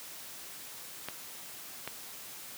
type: clicks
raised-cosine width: 0.3 ms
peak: -20 dBFS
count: 2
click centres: 1.086 / 1.876 s
effects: white hiss -46 dBFS RMS until 2.57 s + high-pass 100 Hz 12 dB/octave